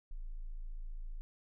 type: tone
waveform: sine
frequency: 27.5 Hz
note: A0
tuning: in tune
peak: -39 dBFS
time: 0.11-1.21 s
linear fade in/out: 0 ms
effects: none